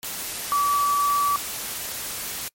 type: tone in noise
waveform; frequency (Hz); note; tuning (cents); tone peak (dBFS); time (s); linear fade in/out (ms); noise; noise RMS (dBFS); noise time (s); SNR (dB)
sine; 1150; D6; -37; -18; 0.52-1.36; 0; white; -31; 0.03-2.48; +10
effects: noise-tail reverb RT60 0.1 s tail -24 dB re dry + MP3 64 kbps